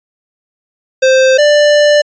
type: tone pair in turn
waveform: square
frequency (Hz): 523 / 590.6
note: C5 / D5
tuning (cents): -1 / +10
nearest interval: major second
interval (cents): 211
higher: second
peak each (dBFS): -6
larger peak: neither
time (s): 1.02-1.38 / 1.38-2.02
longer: second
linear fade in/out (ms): 10
effects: resampled to 16000 Hz